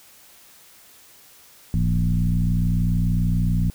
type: tone with frequency modulation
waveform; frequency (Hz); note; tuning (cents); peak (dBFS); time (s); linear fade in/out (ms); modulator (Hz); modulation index
sine; 103.83; G#2; 0; -17; 1.74-3.7; 0; 60.2; 1.5
effects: white hiss -50 dBFS RMS until 3.74 s